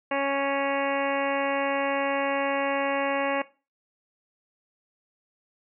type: harmonic tone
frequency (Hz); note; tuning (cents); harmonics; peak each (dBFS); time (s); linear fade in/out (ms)
277.2; C#4; 0; 1 / 2 / 3 / 4 / 5 / 6 / 7 / 8 / 9 / 10; -32 / -27 / -31 / -32 / -43 / -35 / -37 / -36 / -41 / -37; 0.11-3.42; 5
effects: noise-tail reverb RT60 0.3 s tail -17 dB re dry